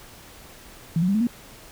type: tone with pitch steps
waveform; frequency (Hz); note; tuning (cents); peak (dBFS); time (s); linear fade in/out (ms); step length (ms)
sine; 164.81 / 180.77 / 198.27 / 217.5 / 238.5; E3 / F#3 / G3 / A3 / A#3; 0 / -40 / +20 / -20 / +40; -18; 0.96-1.27; 2; 62
effects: pink hiss -46 dBFS RMS until 1.71 s